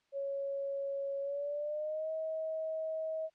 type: tone with pitch glide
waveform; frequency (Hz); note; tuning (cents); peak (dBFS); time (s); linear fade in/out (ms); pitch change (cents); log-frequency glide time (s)
sine; 554.4 to 636.8; C#5 to D#5; 0 to +40; -34; 0.12-3.3; 50; +240; 1.21-2.11
effects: white hiss -75 dBFS RMS until 3.34 s + low-pass 4000 Hz 12 dB/octave